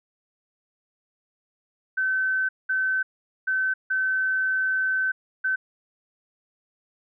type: tone bursts at uneven times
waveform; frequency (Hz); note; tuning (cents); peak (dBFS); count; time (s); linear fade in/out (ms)
sine; 1530; G6; -42; -21; 5; 1.97-2.49 / 2.69-3.03 / 3.47-3.74 / 3.9-5.12 / 5.44-5.56; 10
effects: none